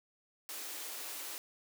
white high-pass noise, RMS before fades -43 dBFS, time 0.49-1.38 s, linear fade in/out 0 ms, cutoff 270 Hz, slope 96 dB/octave, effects none

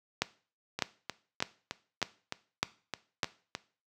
two click trains, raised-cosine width 0.2 ms, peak -17 / -9 dBFS, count 10 / 6, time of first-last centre 0.79-3.551 / 0.22-3.232 s, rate 3.26 / 1.66 Hz, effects noise-tail reverb RT60 0.4 s tail -18 dB re dry + high-pass 100 Hz 12 dB/octave

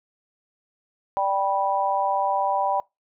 harmonic tone, 196 Hz, G3, in tune, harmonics 3 / 4 / 5, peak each -27 / -23 / -25 dBFS, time 1.17-2.8 s, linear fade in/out 0 ms, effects noise-tail reverb RT60 0.2 s tail -23 dB re dry

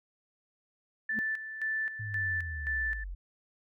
sine tone with exponential growth, 221.4 Hz, A3, 11 cents sharp, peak -30 dBFS, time 1.09-1.19 s, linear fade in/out 0 ms, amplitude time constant 20 ms
sine tone with tremolo, 1760 Hz, A6, in tune, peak -29 dBFS, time 1.09-3.04 s, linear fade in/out 5 ms, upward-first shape square, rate 1.9 Hz, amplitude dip 65%
sine linear sweep, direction down, 110 to 42.35 Hz, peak -36 dBFS, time 1.99-3.15 s, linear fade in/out 10 ms
effects none

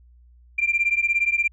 sine beating tone pair, 2366 / 2383 Hz, D7 / D7, +12 / +25 cents, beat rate 17 Hz, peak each -21 dBFS, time 0.58-1.48 s, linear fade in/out 10 ms, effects tanh soft clip ceiling -11 dBFS + added 60 Hz sine -49 dBFS peak until 1.52 s

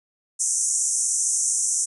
pink band-pass noise, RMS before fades -23 dBFS, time 0.39-1.86 s, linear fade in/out 20 ms, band 5900 to 9700 Hz, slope 96 dB/octave, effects none

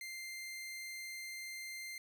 sawtooth tone, 2093 Hz, C7, in tune, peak -40 dBFS, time 0.01-1.98 s, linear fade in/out 2 ms, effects none

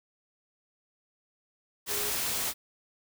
sine tone in noise, 415.3 Hz, G#4, in tune, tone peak -38 dBFS, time 1.88-2.13 s, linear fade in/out 50 ms, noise white, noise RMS -31 dBFS, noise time 1.86-2.54 s, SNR -10 dB, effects none

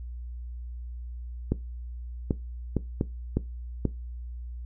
clicks, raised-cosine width 3 ms, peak -11 dBFS, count 6, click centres 1.52 / 2.308 / 2.767 / 3.011 / 3.37 / 3.853 s, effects noise-tail reverb RT60 0.2 s tail -18 dB re dry + added 60 Hz sine -35 dBFS peak until 4.65 s

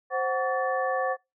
sine tone cluster, 524 / 743 / 1134 / 1757 Hz, C5 / F#5 / C#6 / A6, +2 / +7 / +39 / -3 cents, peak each -28 / -29 / -31 / -33 dBFS, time 0.1-1.17 s, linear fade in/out 50 ms, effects noise-tail reverb RT60 0.2 s tail -22 dB re dry

